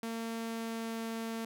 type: tone with pitch glide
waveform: sawtooth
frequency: 227.8 to 226.4 Hz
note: A#3 to A3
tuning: -40 to +50 cents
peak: -32 dBFS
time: 0.03-1.45 s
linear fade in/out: 2 ms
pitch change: -10 cents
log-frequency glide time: 0.37-1.08 s
effects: none